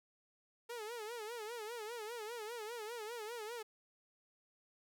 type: tone with vibrato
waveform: sawtooth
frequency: 450.7 Hz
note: A4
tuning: 42 cents sharp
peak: -39 dBFS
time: 0.69-3.63 s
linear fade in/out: 10 ms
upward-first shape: sine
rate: 5 Hz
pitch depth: 130 cents each way
effects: none